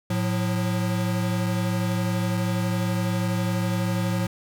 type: tone pair together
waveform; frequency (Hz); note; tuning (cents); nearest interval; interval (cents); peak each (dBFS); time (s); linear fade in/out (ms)
square; 110 / 179.3; A2 / F3; 0 / +46; minor sixth; 846; -26; 0.1-4.27; 5
effects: none